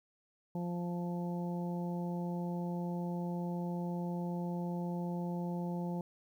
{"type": "harmonic tone", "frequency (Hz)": 174.61, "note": "F3", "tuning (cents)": 0, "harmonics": [1, 2, 3, 4, 5], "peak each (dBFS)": [-35, -44, -46, -50, -47], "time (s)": [0.55, 6.01], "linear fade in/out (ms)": 2, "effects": ["11-bit"]}